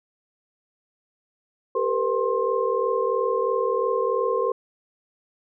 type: tone cluster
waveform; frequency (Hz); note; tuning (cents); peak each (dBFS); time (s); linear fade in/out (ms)
sine; 394.9 / 460 / 503 / 1060; G4 / A#4 / B4 / C6; +13 / -23 / +32 / +22; -27 / -25 / -25 / -27; 1.75-4.52; 5
effects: none